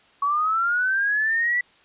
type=linear sweep; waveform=sine; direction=up; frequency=1116 to 1975.5 Hz; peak=-19 dBFS; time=0.22-1.61 s; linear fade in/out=5 ms; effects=white hiss -56 dBFS RMS until 1.84 s + resampled to 8000 Hz